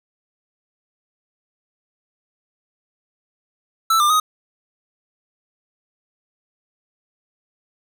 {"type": "tone with pitch steps", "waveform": "square", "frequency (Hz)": [1322, 1196, 1252], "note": ["E6", "D6", "D#6"], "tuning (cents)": [5, 31, 10], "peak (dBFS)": -14, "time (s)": [3.9, 4.2], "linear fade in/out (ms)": 5, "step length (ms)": 100, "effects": []}